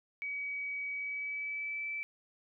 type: tone with pitch glide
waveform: sine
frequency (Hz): 2270 to 2318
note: C#7 to D7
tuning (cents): +41 to -23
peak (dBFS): -35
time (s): 0.22-2.03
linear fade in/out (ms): 0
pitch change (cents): +36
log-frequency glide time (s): 0.93-1.87
effects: none